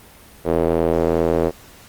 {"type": "tone with band-pass filter", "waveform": "square", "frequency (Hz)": 41.27, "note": "E1", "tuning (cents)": 3, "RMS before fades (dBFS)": -18, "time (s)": [0.44, 1.52], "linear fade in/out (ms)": 50, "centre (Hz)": 470, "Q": 2.4, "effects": ["pink hiss -45 dBFS RMS until 1.88 s", "Opus 32 kbps"]}